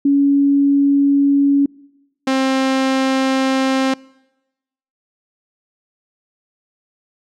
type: tone pair in turn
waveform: sine / sawtooth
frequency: 280.9 / 265.1 Hz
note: C#4 / C4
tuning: +23 / +23 cents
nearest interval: minor second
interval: 100 cents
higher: first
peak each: -10 dBFS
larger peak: neither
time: 0.05-1.66 / 2.27-3.94 s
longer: second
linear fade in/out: 5 ms
effects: noise-tail reverb RT60 1.0 s tail -25 dB re dry + low-pass 6000 Hz 12 dB/octave